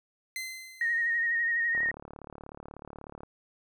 sawtooth tone with exponential decay, 2063 Hz, C7, 25 cents flat, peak -29 dBFS, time 0.36-1.38 s, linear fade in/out 1 ms, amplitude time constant 220 ms
sine tone with vibrato, 1864.7 Hz, A#6, in tune, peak -25 dBFS, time 0.81-1.91 s, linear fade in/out 2 ms, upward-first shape sine, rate 12 Hz, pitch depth 31 cents each way
click train, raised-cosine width 1 ms, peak -29 dBFS, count 55, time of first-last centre 1.75-3.234 s, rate 36.4 Hz
effects none

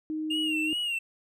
sine tone, 311.1 Hz, D#4, in tune, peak -29 dBFS, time 0.1-0.73 s, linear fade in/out 0 ms
triangle tone with vibrato, 2794 Hz, F7, in tune, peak -26 dBFS, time 0.3-0.99 s, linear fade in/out 10 ms, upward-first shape sine, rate 2.5 Hz, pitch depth 80 cents each way
effects none

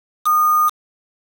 sine tone with quantisation, 1225 Hz, D#6, 27 cents flat, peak -12 dBFS, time 0.25-0.7 s, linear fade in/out 20 ms, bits 4, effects none

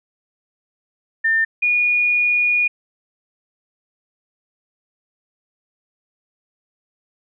sine tone pair in turn, 1800 / 2446 Hz, A6 / D#7, +39 / -30 cents, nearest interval perfect fourth, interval 531 cents, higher second, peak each -14 dBFS, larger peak neither, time 1.24-1.45 / 1.62-2.68 s, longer second, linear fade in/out 10 ms, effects none

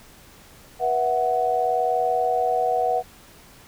sine chord, B suspended fourth, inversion none, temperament equal with one note detuned, 485.4 / 659.3 / 740 Hz, B4 / E5 / F#5, -30 / 0 / 0 cents, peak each -25 / -26 / -21 dBFS, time 0.79-3.03 s, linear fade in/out 50 ms, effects pink hiss -49 dBFS RMS until 3.67 s

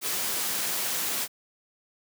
white noise, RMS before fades -29 dBFS, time 0.01-1.28 s, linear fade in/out 50 ms, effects high-pass 150 Hz 12 dB/octave

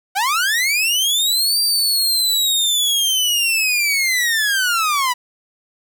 sawtooth linear two-way sweep, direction up then down, 730 to 4723 to 962 Hz, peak -12 dBFS, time 0.15-5.14 s, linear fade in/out 20 ms, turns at 1.6 s, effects 8-bit

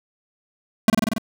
square tone with echo, 220 Hz, A3, in tune, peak -11 dBFS, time 0.88-0.9 s, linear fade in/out 2 ms, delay 47 ms, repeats 6, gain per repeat -2 dB, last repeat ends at 1.182 s, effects none

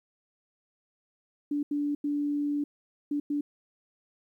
sine tone bursts at uneven times, 290.6 Hz, D4, 18 cents flat, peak -26 dBFS, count 5, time 1.51-1.63 / 1.71-1.95 / 2.04-2.64 / 3.11-3.2 / 3.3-3.41 s, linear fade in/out 5 ms, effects 11-bit

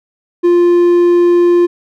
triangle tone, 349.2 Hz, F4, in tune, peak -4 dBFS, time 0.43-1.67 s, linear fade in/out 20 ms, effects none

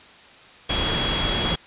sine tone in noise, 3322 Hz, G#7, in tune, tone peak -25 dBFS, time 0.69-1.56 s, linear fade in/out 10 ms, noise pink, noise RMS -24 dBFS, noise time 0.69-1.56 s, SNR -4 dB, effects white hiss -47 dBFS RMS until 1.66 s + resampled to 8000 Hz

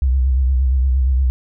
sine tone with vibrato, 65 Hz, C2, 11 cents flat, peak -12 dBFS, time 0.02-1.3 s, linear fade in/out 0 ms, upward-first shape sine, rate 8.6 Hz, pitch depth 76 cents each way, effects none

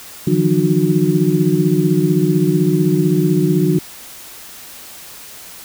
sine tone cluster, 151.2 / 166.9 / 182.7 / 303.1 / 365.2 Hz, D#3 / E3 / F#3 / D#4 / F#4, -49 / +22 / -22 / -45 / -23 cents, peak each -18 dBFS, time 0.27-3.79 s, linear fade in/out 5 ms, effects white hiss -36 dBFS RMS until 5.64 s

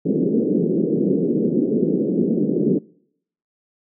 pink band-pass noise, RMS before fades -19 dBFS, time 0.05-2.79 s, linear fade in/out 10 ms, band 170 to 450 Hz, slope 48 dB/octave, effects noise-tail reverb RT60 0.7 s tail -25 dB re dry

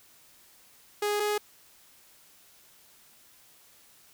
sawtooth tone pair in turn, 414.5 / 417.4 Hz, G#4 / G#4, -3 / +9 cents, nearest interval unison, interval 12 cents, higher second, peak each -22 dBFS, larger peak neither, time 1.02-1.2 / 1.2-1.38 s, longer neither, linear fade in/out 5 ms, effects white hiss -58 dBFS RMS until 4.13 s

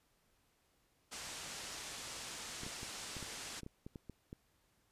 white low-pass noise, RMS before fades -47 dBFS, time 1.11-3.61 s, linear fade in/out 20 ms, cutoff 8300 Hz, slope 24 dB/octave
clicks, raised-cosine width 3 ms, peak -34 dBFS, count 11, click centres 2.634 / 2.665 / 2.831 / 3.167 / 3.227 / 3.633 / 3.664 / 3.865 / 3.958 / 4.097 / 4.329 s
effects pink hiss -75 dBFS RMS until 4.91 s + resampled to 32000 Hz

